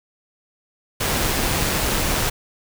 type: noise with amplitude modulation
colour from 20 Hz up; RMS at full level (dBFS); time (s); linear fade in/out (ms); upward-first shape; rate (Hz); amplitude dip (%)
pink; -20; 1-2.3; 10; sine; 143; 25
effects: none